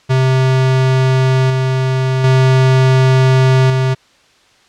square tone with level steps, 130.81 Hz, C3, in tune, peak -10 / -13 / -8 / -12 dBFS, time 0.09-3.95 s, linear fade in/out 20 ms, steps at 1.5 / 2.24 / 3.7 s, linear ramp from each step 2 ms, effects white hiss -50 dBFS RMS until 4.68 s + low-pass 5000 Hz 12 dB/octave

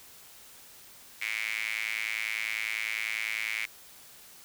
sawtooth tone with high-pass filter, 110 Hz, A2, in tune, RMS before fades -33 dBFS, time 1.21-3.66 s, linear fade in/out 10 ms, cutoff 2200 Hz, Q 8.6, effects white hiss -52 dBFS RMS until 4.44 s

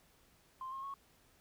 sine tone with pitch steps, 1046.5 / 1074.1 / 1102.3 Hz, C6 / C6 / C#6, 0 / +45 / -10 cents, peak -40 dBFS, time 0.61-0.94 s, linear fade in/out 2 ms, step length 110 ms, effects tanh soft clip ceiling -36 dBFS + pink hiss -68 dBFS RMS until 1.4 s

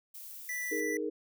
violet noise, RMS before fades -46 dBFS, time 0.14-0.81 s, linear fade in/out 10 ms
square tone, 1975.5 Hz, B6, in tune, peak -35 dBFS, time 0.49-0.97 s, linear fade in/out 2 ms
sine chord, D# suspended fourth, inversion none, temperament equal, 311.1 / 415.3 / 466.2 Hz, D#4 / G#4 / A#4, 0 / 0 / 0 cents, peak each -36 dBFS, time 0.71-1.1 s, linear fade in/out 10 ms
effects none

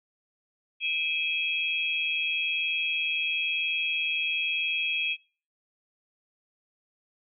sine tone cluster, 2410 / 2571 / 3291 Hz, D7 / E7 / G#7, +44 / -44 / -16 cents, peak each -33 / -28 / -31 dBFS, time 0.8-5.17 s, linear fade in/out 50 ms, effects noise-tail reverb RT60 0.4 s tail -24 dB re dry

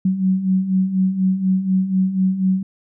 sine beating tone pair, 185.3 / 189.4 Hz, F#3 / F#3, +3 / +41 cents, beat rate 4.1 Hz, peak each -22 / -16 dBFS, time 0.05-2.63 s, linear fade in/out 5 ms, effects none

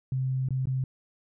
sine tone with dropouts, 130.81 Hz, C3, in tune, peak -25 dBFS, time 0.12-0.84 s, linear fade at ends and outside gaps 2 ms, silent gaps 0.487-0.506 / 0.656-0.671 s, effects none

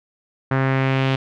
sawtooth tone with low-pass filter sweep, 133.4 Hz, C3, 34 cents sharp, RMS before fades -19 dBFS, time 0.51-1.16 s, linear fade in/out 5 ms, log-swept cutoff 1600 to 3200 Hz, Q 2.1, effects none

